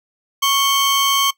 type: tone pair together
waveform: 35% pulse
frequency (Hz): 1108.7 / 3136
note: C#6 / G7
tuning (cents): 0 / 0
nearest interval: octave + tritone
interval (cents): 1800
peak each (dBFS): -15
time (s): 0.42-1.31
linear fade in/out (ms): 10
effects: noise-tail reverb RT60 0.1 s tail -19 dB re dry